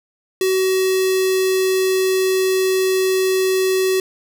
square tone with notch filter, 376.9 Hz, F#4, 32 cents sharp, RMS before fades -17 dBFS, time 0.41-4 s, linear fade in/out 2 ms, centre 920 Hz, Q 0.61, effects none

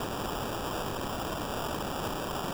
blue noise with sample-and-hold, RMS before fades -34 dBFS, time 0-2.53 s, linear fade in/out 2 ms, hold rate 2100 Hz, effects none

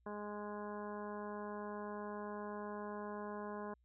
harmonic tone, 207.7 Hz, G#3, in tune, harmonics 1 / 2 / 3 / 4 / 5 / 6 / 7 / 8, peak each -47 / -47 / -50 / -52 / -49 / -63 / -57 / -59 dBFS, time 0.06-3.74 s, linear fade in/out 5 ms, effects added 60 Hz sine -70 dBFS peak until 3.84 s

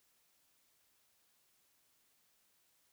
silence, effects white hiss -74 dBFS RMS until 2.92 s

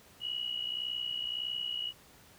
sine tone with amplitude modulation, 2914 Hz, F#7, 27 cents flat, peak -30 dBFS, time 0.2-1.93 s, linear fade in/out 50 ms, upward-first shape sine, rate 61.7 Hz, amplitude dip 70%, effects pink hiss -58 dBFS RMS until 2.38 s + high-pass 60 Hz 12 dB/octave

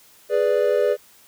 triangle chord, G# diminished, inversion none, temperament equal, 415.3 / 493.9 / 587.3 Hz, G#4 / B4 / D5, 0 / 0 / 0 cents, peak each -19 dBFS, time 0.29-0.97 s, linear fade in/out 50 ms, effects white hiss -52 dBFS RMS until 1.27 s + high-pass 60 Hz 12 dB/octave

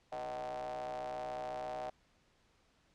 45% pulse ring-modulated tone, 66 Hz, C2, 16 cents sharp, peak -36 dBFS, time 0.12-1.9 s, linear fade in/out 5 ms, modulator 689 Hz, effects pink hiss -71 dBFS RMS until 2.94 s + low-pass 6000 Hz 12 dB/octave

